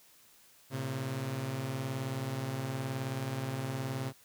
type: beating tone pair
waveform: sawtooth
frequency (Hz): 114.2 / 133.2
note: A#2 / C3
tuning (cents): -35 / +31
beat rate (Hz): 19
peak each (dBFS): -36 / -31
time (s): 0.7-4.13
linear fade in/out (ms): 50
effects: white hiss -61 dBFS RMS until 4.24 s